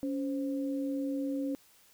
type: tone pair together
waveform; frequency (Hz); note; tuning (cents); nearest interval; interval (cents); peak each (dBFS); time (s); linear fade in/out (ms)
sine; 279.1 / 523; C#4 / C5; +12 / -1; major seventh; 1087; -31 / -39; 0.03-1.55; 0
effects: white hiss -62 dBFS RMS until 1.93 s